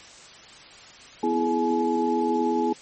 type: tone cluster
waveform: sine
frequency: 248.9 / 331.4 / 419.8 / 849 Hz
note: B3 / E4 / G#4 / G#5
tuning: +14 / +9 / +19 / +38 cents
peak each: -26 dBFS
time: 1.23-2.73 s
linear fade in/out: 5 ms
effects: white hiss -46 dBFS RMS until 2.81 s + MP3 32 kbps